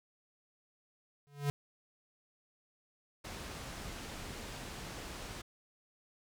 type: tone with exponential growth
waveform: square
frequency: 143.4 Hz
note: D3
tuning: 41 cents flat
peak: -28 dBFS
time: 1.27-1.5 s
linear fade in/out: 0 ms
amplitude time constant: 50 ms
type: low-pass noise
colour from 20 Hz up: pink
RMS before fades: -45 dBFS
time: 3.24-5.42 s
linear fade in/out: 10 ms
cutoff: 8400 Hz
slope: 12 dB/octave
effects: none